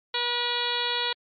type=harmonic tone; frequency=482.6 Hz; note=B4; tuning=40 cents flat; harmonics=1 / 2 / 3 / 4 / 5 / 6 / 7 / 8 / 9; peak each=-35 / -32 / -35 / -35 / -36 / -35 / -31 / -31 / -35 dBFS; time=0.14-1.13 s; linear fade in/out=5 ms; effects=MP3 48 kbps